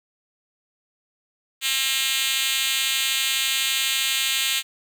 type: tone with high-pass filter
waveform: 5% pulse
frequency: 267.9 Hz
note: C4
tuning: 41 cents sharp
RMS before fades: -23 dBFS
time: 1.61-4.63 s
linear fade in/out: 50 ms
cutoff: 3400 Hz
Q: 1.3
effects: none